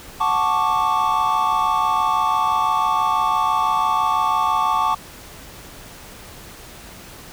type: chord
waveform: triangle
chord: D major seventh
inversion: first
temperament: equal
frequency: 740 / 880 / 1108.7 / 1174.7 Hz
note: F#5 / A5 / C#6 / D6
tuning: 0 / 0 / 0 / 0 cents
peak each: -24 / -19 / -19 / -20 dBFS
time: 0.2-4.95 s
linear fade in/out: 10 ms
effects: pink hiss -40 dBFS RMS until 7.32 s